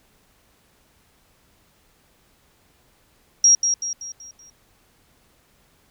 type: tone with echo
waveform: sine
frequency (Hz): 5640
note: F8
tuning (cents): +16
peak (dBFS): -10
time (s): 3.44-3.55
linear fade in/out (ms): 2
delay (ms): 190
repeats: 5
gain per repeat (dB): -7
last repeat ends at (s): 4.5
effects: pink hiss -60 dBFS RMS until 5.9 s